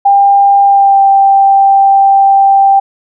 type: tone with pitch glide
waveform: sine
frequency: 798 to 786.1 Hz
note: G5 to G5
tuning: +31 to +5 cents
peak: -3 dBFS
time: 0.05-2.8 s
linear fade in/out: 10 ms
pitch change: -26 cents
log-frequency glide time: 0.64-1.03 s
effects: none